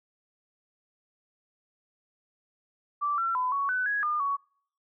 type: tone with pitch steps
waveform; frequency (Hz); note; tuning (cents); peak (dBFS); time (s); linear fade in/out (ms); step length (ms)
sine; 1166 / 1354 / 1007 / 1117 / 1503 / 1665 / 1209 / 1120; D6 / E6 / B5 / C#6 / F#6 / G#6 / D6 / C#6; -13 / +46 / +33 / +13 / +27 / +4 / +50 / +18; -25; 3.01-4.37; 20; 170
effects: noise-tail reverb RT60 0.6 s tail -26 dB re dry